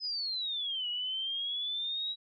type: exponential two-way sweep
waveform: sine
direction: down then up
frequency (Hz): 5120 to 2900 to 3878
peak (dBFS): -32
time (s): 0-2.16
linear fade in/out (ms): 50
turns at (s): 0.88
effects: none